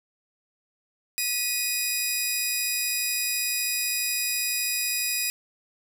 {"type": "tone pair together", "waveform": "10% pulse", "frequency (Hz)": [1937.8, 2489], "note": ["B6", "D#7"], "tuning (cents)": [-33, 0], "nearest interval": "major third", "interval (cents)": 433, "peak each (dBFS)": [-26, -16], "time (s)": [1.18, 5.3], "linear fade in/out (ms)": 0, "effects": []}